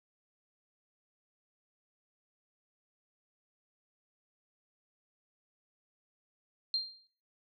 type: tone with exponential decay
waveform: sine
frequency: 4186 Hz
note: C8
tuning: in tune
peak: -26 dBFS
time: 6.74-7.07 s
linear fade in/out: 1 ms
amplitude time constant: 70 ms
effects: noise-tail reverb RT60 0.4 s tail -19 dB re dry